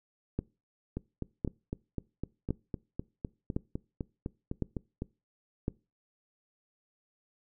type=two click trains; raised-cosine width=3 ms; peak=-21 / -17 dBFS; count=17 / 6; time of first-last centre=0.97-5.021 / 0.39-5.681 s; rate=3.95 / 0.945 Hz; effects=noise-tail reverb RT60 0.3 s tail -23 dB re dry